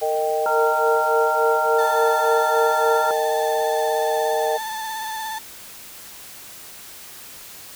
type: chord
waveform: sine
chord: Eb major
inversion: second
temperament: equal with one note detuned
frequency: 456.8 / 622.3 / 784 Hz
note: Bb4 / Eb5 / G5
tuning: -35 / 0 / 0 cents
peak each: -23 / -23 / -24 dBFS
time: 0.01-4.58 s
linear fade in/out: 20 ms
type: harmonic tone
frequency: 460.3 Hz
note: A#4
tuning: 22 cents flat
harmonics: 1 / 2 / 3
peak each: -23 / -23 / -23 dBFS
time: 0.46-3.11 s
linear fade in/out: 2 ms
type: tone with vibrato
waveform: 35% pulse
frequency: 880 Hz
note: A5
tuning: in tune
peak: -25 dBFS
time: 1.78-5.39 s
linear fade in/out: 10 ms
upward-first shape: triangle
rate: 17 Hz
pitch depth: 38 cents each way
effects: white hiss -40 dBFS RMS until 7.75 s